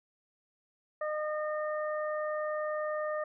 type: harmonic tone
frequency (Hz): 610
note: D#5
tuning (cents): -34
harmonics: 1 / 2 / 3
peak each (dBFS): -32 / -38 / -42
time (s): 1.01-3.24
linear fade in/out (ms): 5
effects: none